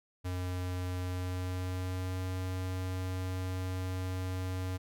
square tone with pitch glide, 90.8 to 92.49 Hz, F#2 to F#2, -32 to 0 cents, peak -34 dBFS, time 0.24-4.78 s, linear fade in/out 20 ms, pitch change +32 cents, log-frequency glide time 1.01-2.22 s, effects none

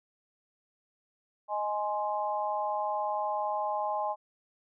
sine chord, Ab major, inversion second, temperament equal with one note detuned, 622.3 / 835.9 / 1046.5 Hz, Eb5 / Ab5 / C6, 0 / +11 / 0 cents, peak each -34 / -31 / -35 dBFS, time 1.48-4.16 s, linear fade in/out 50 ms, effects none

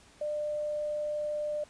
sine tone with quantisation, 598 Hz, D5, 31 cents sharp, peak -30 dBFS, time 0.21-1.64 s, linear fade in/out 5 ms, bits 10, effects pink hiss -58 dBFS RMS until 1.69 s + resampled to 22050 Hz

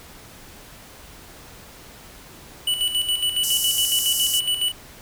square tone with tremolo, 2960 Hz, F#7, in tune, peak -19 dBFS, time 2.67-4.72 s, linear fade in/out 5 ms, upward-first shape square, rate 7.2 Hz, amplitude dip 60%
white band-pass noise, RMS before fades -25 dBFS, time 3.43-4.4 s, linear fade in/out 10 ms, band 5200 to 14000 Hz, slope 48 dB/octave
effects pink hiss -44 dBFS RMS until 5.01 s

